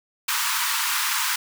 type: high-pass noise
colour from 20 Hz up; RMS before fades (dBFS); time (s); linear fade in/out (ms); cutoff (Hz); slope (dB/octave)
pink; -24; 0.28-1.36; 5; 910; 96
effects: none